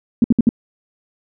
sine tone bursts, 233.1 Hz, A#3, in tune, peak -7 dBFS, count 4, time 0.22-0.491 s, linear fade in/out 2 ms, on 22 ms, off 61 ms, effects none

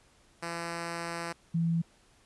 5% pulse / sine tone pair in turn, 169.2 / 166.68 Hz, E3 / E3, +45 / +19 cents, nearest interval unison, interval 26 cents, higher first, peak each -23 / -25 dBFS, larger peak first, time 0.42-1.33 / 1.54-1.82 s, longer first, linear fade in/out 10 ms, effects pink hiss -63 dBFS RMS until 2.25 s + resampled to 24000 Hz

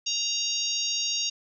harmonic tone, 934 Hz, A#5, 3 cents sharp, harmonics 3 / 4 / 5 / 6 / 7, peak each -32 / -32 / -32 / -32 / -32 dBFS, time 0.06-1.3 s, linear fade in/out 10 ms, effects none

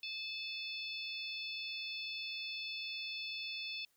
harmonic tone with a mistuned harmonic, 876 Hz, A5, 8 cents flat, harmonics 3 / 4 / 5 / 6, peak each -43 / -45 / -47 / -49 dBFS, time 0.03-3.85 s, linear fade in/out 2 ms, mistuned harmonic 3, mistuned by -17 cents, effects white hiss -75 dBFS RMS until 3.96 s

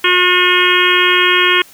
harmonic tone, 360.4 Hz, F#4, 45 cents flat, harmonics 1 / 3 / 4 / 5 / 6 / 7 / 8 / 9, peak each -17 / -17 / -17 / -17 / -17 / -17 / -17 / -17 dBFS, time 0.04-1.62 s, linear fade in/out 5 ms, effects white hiss -42 dBFS RMS until 1.73 s

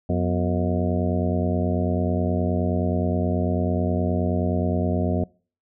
harmonic tone with a mistuned harmonic, 89.4 Hz, F2, 41 cents sharp, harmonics 1 / 2 / 3 / 4 / 5 / 6 / 7 / 8, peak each -24 / -25 / -27 / -31 / -32 / -35 / -30 / -36 dBFS, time 0.09-5.24 s, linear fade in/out 5 ms, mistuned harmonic 3, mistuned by -130 cents, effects noise-tail reverb RT60 0.4 s tail -25 dB re dry

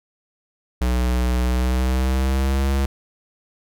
square tone with pitch glide, 61.74 to 68.11 Hz, B1 to C#2, 0 to -30 cents, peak -18 dBFS, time 0.81-2.86 s, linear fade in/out 5 ms, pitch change +170 cents, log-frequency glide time 1.42-2.71 s, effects none

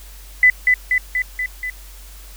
sine tone with echo, 2000 Hz, B6, 21 cents sharp, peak -7 dBFS, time 0.43-0.5 s, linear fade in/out 2 ms, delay 240 ms, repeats 5, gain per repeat -3 dB, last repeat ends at 1.7 s, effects added 47 Hz sine -37 dBFS peak until 2.36 s + white hiss -44 dBFS RMS until 2.36 s

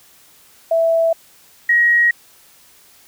sine tone pair in turn, 659.3 / 1894.1 Hz, E5 / A#6, 0 / +27 cents, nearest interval octave + tritone, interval 1827 cents, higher second, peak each -12 / -10 dBFS, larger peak second, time 0.71-1.13 / 1.69-2.11 s, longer neither, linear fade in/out 5 ms, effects white hiss -49 dBFS RMS until 3.07 s

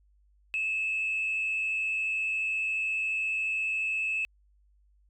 sine tone with frequency modulation, 2600 Hz, E7, 24 cents flat, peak -26 dBFS, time 0.54-4.25 s, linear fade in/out 0 ms, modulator 94.3 Hz, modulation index 0.54, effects tanh soft clip ceiling -23 dBFS + added 50 Hz sine -61 dBFS peak until 5.09 s

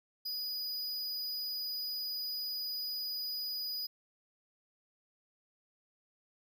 square tone, 4939 Hz, D#8, 14 cents flat, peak -36 dBFS, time 0.25-3.87 s, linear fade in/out 10 ms, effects none

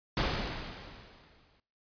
pink noise with exponential decay, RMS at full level -28 dBFS, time 0.17-1.6 s, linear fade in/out 1 ms, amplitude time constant 310 ms, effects noise-tail reverb RT60 0.6 s tail -24 dB re dry + resampled to 11025 Hz

